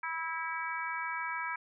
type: harmonic tone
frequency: 326.2 Hz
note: E4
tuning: 18 cents flat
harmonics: 3 / 4 / 5 / 6 / 7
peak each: -38 / -40 / -39 / -46 / -40 dBFS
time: 0.03-1.56 s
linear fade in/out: 5 ms
effects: none